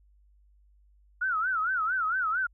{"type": "tone with vibrato", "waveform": "sine", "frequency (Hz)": 1397, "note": "F6", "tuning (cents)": 0, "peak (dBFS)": -25, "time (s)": [1.21, 2.47], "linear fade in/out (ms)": 10, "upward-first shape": "sine", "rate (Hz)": 4.4, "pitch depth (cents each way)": 180, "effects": ["added 50 Hz sine -58 dBFS peak until 2.53 s"]}